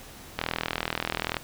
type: click train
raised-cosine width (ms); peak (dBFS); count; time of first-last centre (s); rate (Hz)
0.3; -10; 41; 0.39-1.368; 40.9
effects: pink hiss -46 dBFS RMS until 1.43 s